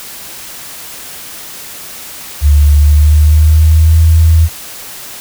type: tone with pitch glide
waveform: sine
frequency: 73 to 81 Hz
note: D2 to E2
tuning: -10 to -30 cents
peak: -3 dBFS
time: 2.41-4.49 s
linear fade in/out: 50 ms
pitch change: +180 cents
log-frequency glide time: 2.74-4.03 s
effects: white hiss -28 dBFS RMS until 5.2 s